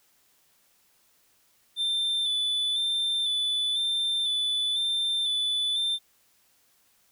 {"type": "tone with vibrato", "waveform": "triangle", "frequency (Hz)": 3528, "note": "A7", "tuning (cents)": 4, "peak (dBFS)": -23, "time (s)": [1.76, 5.99], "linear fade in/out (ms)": 50, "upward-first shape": "square", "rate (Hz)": 1, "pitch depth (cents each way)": 23, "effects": ["white hiss -65 dBFS RMS until 7.11 s"]}